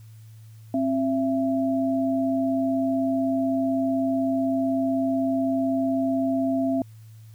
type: tone pair together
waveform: sine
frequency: 265.9 / 670 Hz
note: C4 / E5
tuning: +28 / +28 cents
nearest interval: octave + major third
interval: 1600 cents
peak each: -22 / -26 dBFS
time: 0.74-6.82 s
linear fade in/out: 2 ms
effects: added 110 Hz sine -43 dBFS peak until 7.34 s + white hiss -61 dBFS RMS until 7.34 s